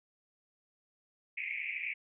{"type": "band-pass noise", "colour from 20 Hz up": "pink", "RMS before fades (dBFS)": -38, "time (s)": [1.37, 1.94], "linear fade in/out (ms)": 10, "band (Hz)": [2100, 2500], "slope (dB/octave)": 96, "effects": []}